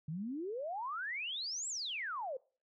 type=exponential two-way sweep; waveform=sine; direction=up then down; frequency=146.4 to 7902 to 488.8 Hz; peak=-37 dBFS; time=0.08-2.37 s; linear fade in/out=5 ms; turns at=1.68 s; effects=noise-tail reverb RT60 0.4 s tail -24 dB re dry